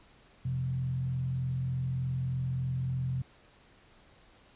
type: tone with frequency modulation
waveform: sine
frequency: 129.2 Hz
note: C3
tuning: 21 cents flat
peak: -29 dBFS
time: 0.45-3.22 s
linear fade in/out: 5 ms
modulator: 43.3 Hz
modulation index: 0.48
effects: pink hiss -60 dBFS RMS until 4.55 s + resampled to 8000 Hz